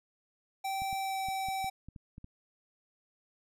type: tone with pitch glide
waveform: square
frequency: 776 to 770.2 Hz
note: G5 to G5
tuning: -18 to -31 cents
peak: -33 dBFS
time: 0.64-1.7 s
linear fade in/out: 10 ms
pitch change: -13 cents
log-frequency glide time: 0.98-1.18 s
type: clicks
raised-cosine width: 5 ms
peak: -34 dBFS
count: 9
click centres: 0.82 / 0.929 / 1.286 / 1.486 / 1.644 / 1.886 / 1.962 / 2.181 / 2.244 s
effects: none